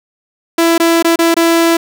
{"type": "tone with dropouts", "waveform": "sawtooth", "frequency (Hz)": 333.6, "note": "E4", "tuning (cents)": 21, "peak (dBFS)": -4, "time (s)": [0.58, 1.77], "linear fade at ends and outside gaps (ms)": 5, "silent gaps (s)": [[0.78, 0.799], [1.026, 1.045], [1.159, 1.189], [1.343, 1.366]], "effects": []}